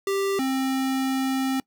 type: tone pair in turn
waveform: square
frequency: 393.2 / 264.9 Hz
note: G4 / C4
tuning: +5 / +22 cents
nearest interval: perfect fifth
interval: 683 cents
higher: first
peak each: -23 dBFS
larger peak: neither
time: 0.07-0.39 / 0.39-1.6 s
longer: second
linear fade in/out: 2 ms
effects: noise-tail reverb RT60 0.1 s tail -23 dB re dry